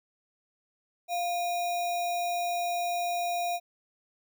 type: tone with sample-and-hold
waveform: sine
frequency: 698.5 Hz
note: F5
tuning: in tune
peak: -27 dBFS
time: 1.08-3.6 s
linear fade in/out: 50 ms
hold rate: 3150 Hz
effects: none